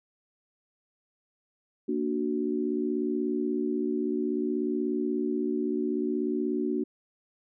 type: chord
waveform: sine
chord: Bb augmented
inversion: none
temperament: equal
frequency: 233.1 / 293.7 / 370 Hz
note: Bb3 / D4 / F#4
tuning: 0 / 0 / 0 cents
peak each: -31 / -30 / -30 dBFS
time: 1.88-6.84 s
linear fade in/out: 10 ms
effects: none